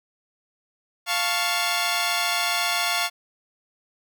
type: chord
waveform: 10% pulse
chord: F augmented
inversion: none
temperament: equal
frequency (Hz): 698.5 / 880 / 1108.7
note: F5 / A5 / C#6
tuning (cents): 0 / 0 / 0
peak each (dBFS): -16 / -21 / -18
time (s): 1.06-3.1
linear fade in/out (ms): 50
effects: none